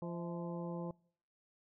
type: harmonic tone with a mistuned harmonic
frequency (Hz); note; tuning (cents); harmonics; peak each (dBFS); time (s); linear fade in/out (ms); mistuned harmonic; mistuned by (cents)
172.1; F3; -25; 1 / 2 / 3 / 4 / 5 / 6; -41 / -46 / -46 / -53 / -52 / -54; 0.02-0.91; 2; 4; -92
effects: noise-tail reverb RT60 0.6 s tail -25 dB re dry